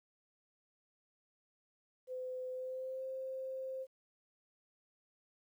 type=tone with pitch glide; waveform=sine; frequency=510 to 525.2 Hz; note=C5 to C5; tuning=-44 to +6 cents; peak=-39 dBFS; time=2.07-3.87 s; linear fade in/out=50 ms; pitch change=+50 cents; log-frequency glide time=2.51-3.04 s; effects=12-bit